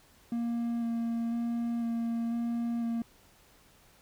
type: tone with vibrato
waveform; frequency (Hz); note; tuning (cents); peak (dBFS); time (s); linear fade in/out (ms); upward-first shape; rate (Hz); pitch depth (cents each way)
triangle; 233.1; A#3; 0; -27; 0.32-3.02; 2; square; 1; 11
effects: pink hiss -61 dBFS RMS until 4.01 s